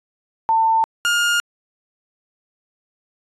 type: tone pair in turn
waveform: sine / 30% pulse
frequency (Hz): 896 / 1416.6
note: A5 / F6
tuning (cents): +31 / +24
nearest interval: minor sixth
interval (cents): 793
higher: second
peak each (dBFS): -13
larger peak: neither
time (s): 0.49-0.84 / 1.05-1.4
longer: neither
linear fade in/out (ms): 0
effects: resampled to 24000 Hz